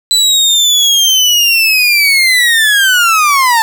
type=linear sweep; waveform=30% pulse; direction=down; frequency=4000 to 879 Hz; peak=-4 dBFS; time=0.11-3.62 s; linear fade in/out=0 ms; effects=none